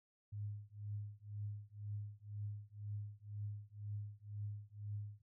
sine tone with tremolo, 103.6 Hz, G#2, 4 cents flat, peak -39 dBFS, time 0.32-5.22 s, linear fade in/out 10 ms, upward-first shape triangle, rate 2 Hz, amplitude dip 100%, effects none

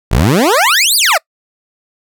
20% pulse exponential two-way sweep, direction up then down, 46.25 to 5020 to 561 Hz, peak -3 dBFS, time 0.11-1.18 s, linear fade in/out 10 ms, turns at 0.96 s, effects noise-tail reverb RT60 0.1 s tail -25 dB re dry

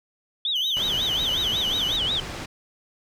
sine tone with vibrato, 3349 Hz, G#7, 14 cents sharp, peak -22 dBFS, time 0.45-2.2 s, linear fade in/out 2 ms, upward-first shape sine, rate 5.5 Hz, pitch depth 240 cents each way
35% pulse tone with pitch glide, 3075 to 3056 Hz, G7 to G7, -34 to -45 cents, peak -31 dBFS, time 0.55-1.97 s, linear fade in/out 10 ms, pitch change -11 cents, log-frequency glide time 1.27-1.6 s
pink low-pass noise, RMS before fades -34 dBFS, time 0.76-2.46 s, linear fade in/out 10 ms, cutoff 5600 Hz, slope 12 dB/octave
effects none

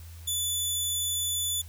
15% pulse tone, 3481 Hz, A7, 19 cents flat, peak -20 dBFS, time 0.27-1.62 s, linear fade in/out 10 ms, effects added 83 Hz sine -42 dBFS peak until 1.68 s + white hiss -54 dBFS RMS until 1.68 s

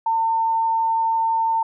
sine tone, 903 Hz, A5, 45 cents sharp, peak -17 dBFS, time 0.06-1.63 s, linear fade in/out 5 ms, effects none

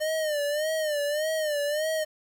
square tone with vibrato, 606 Hz, D#5, 46 cents flat, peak -26 dBFS, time 0-2.05 s, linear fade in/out 20 ms, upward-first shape sine, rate 1.7 Hz, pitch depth 88 cents each way, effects 9-bit

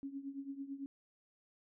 sine tone with tremolo, 275.9 Hz, C#4, 8 cents flat, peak -38 dBFS, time 0.03-0.86 s, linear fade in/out 0 ms, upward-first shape triangle, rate 9 Hz, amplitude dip 85%, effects none

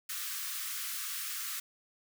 white high-pass noise, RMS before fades -38 dBFS, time 0.09-1.6 s, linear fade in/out 5 ms, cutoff 1100 Hz, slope 96 dB/octave, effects none

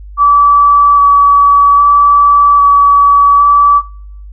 sine tone with vibrato, 1147 Hz, D6, 41 cents flat, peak -3 dBFS, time 0.17-3.82 s, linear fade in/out 50 ms, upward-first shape square, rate 0.62 Hz, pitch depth 9 cents each way, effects noise-tail reverb RT60 0.7 s tail -26 dB re dry + added 50 Hz sine -27 dBFS peak until 4.32 s

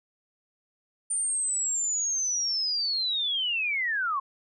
sine linear sweep, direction down, 9090 to 1046.5 Hz, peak -25 dBFS, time 1.1-4.2 s, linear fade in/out 10 ms, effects none

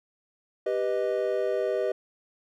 triangle chord, G augmented, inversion none, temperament equal, 392 / 493.9 / 622.3 Hz, G4 / B4 / D#5, 0 / 0 / 0 cents, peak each -27 dBFS, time 0.66-1.92 s, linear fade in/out 5 ms, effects none

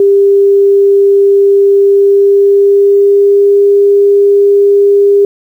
sine tone with pitch glide, 398.2 to 402.4 Hz, G4 to G4, +27 to +45 cents, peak -3 dBFS, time 0-5.25 s, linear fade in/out 2 ms, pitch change +18 cents, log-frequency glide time 1.86-3.58 s, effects 7-bit

